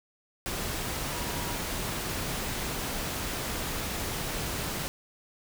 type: tone in noise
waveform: sine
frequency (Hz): 960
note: B5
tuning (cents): -49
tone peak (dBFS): -41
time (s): 1.12-1.55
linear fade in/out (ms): 0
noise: pink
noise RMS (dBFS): -33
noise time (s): 0.46-4.88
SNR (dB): -11
effects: none